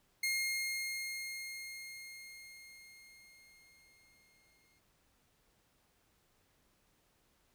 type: tone with exponential decay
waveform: sawtooth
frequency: 2135 Hz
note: C7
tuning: 34 cents sharp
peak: -28 dBFS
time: 0.23-4.79 s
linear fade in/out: 5 ms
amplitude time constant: 990 ms
effects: pink hiss -73 dBFS RMS until 7.54 s